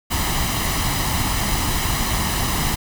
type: noise with comb filter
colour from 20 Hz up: pink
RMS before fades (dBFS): -21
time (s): 0.1-2.76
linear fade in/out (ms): 20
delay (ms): 1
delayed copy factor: +0.55
effects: none